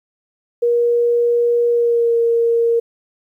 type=tone with pitch glide; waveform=sine; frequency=475.3 to 465.2 Hz; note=A#4 to A#4; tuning=+34 to -4 cents; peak=-12 dBFS; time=0.62-2.8 s; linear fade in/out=10 ms; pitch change=-38 cents; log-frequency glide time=1.69-2.17 s; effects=9-bit